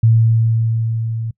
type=tone with level ramp; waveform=sine; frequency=113.3 Hz; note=A#2; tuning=49 cents flat; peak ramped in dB=-7 to -20 dBFS; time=0.03-1.31 s; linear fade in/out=5 ms; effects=noise-tail reverb RT60 0.1 s tail -25 dB re dry